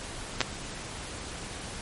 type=clicks; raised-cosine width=0.2 ms; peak=-6 dBFS; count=2; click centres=0.406 / 0.414 s; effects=pink hiss -39 dBFS RMS until 1.81 s + MP3 48 kbps